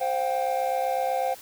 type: chord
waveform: triangle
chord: C suspended fourth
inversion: none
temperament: equal with one note detuned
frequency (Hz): 523.3 / 716 / 784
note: C5 / F5 / G5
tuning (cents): 0 / +43 / 0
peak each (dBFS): -26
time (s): 0-1.35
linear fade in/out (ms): 20
effects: white hiss -46 dBFS RMS until 1.41 s